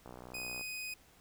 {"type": "click train", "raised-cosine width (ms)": 1, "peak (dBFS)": -34, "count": 35, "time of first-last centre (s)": [0.06, 0.611], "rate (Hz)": 61.7}
{"type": "tone", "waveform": "sawtooth", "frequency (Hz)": 2500, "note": "D#7", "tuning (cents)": 8, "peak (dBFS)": -36, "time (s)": [0.34, 0.94], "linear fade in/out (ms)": 5}
{"effects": ["pink hiss -63 dBFS RMS until 1.2 s"]}